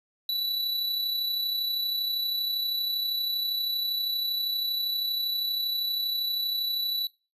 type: tone with amplitude modulation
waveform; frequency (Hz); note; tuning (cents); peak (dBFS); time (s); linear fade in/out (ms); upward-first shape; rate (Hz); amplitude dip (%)
square; 3951; B7; 0; -25; 0.29-7.07; 2; sine; 32.6; 35
effects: noise-tail reverb RT60 0.3 s tail -21 dB re dry + resampled to 32000 Hz